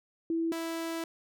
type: tone pair in turn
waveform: sine / sawtooth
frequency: 329.6 / 329.6 Hz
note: E4 / E4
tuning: 0 / 0 cents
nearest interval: unison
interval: 0 cents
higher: neither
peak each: -27 / -29 dBFS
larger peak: first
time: 0.3-0.52 / 0.52-1.04 s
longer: second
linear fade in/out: 2 ms
effects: none